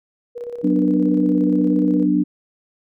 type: tone with tremolo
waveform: sine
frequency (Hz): 480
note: B4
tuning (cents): -49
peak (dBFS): -25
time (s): 0.35-2.06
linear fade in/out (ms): 20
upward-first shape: square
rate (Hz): 17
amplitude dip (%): 50
type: chord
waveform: sine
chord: B minor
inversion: second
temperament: just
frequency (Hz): 185.21 / 246.9 / 296.3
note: F#3 / B3 / D4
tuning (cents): +2 / 0 / +15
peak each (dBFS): -20 / -21 / -16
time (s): 0.63-2.24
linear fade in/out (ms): 20
effects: none